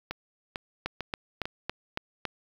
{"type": "two click trains", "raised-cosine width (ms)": 0.3, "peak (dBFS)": [-14, -17], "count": [6, 4], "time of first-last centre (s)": [[0.86, 2.253], [0.11, 1.455]], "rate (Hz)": [3.59, 2.23], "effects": ["7-bit"]}